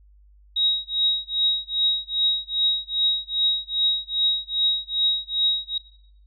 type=tone with tremolo; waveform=sine; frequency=3800 Hz; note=A#7; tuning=33 cents sharp; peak=-16 dBFS; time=0.56-5.78 s; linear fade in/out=5 ms; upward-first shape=triangle; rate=2.5 Hz; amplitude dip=100%; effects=noise-tail reverb RT60 0.8 s tail -19 dB re dry + added 50 Hz sine -50 dBFS peak until 6.26 s